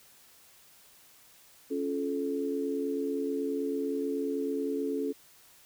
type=chord; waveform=sine; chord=Db augmented; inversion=none; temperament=just; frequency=277.2 / 346.5 / 433.1 Hz; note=Db4 / F4 / A4; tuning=0 / -14 / -27 cents; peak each=-32 / -38 / -32 dBFS; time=1.7-5.13 s; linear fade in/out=20 ms; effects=white hiss -58 dBFS RMS until 5.65 s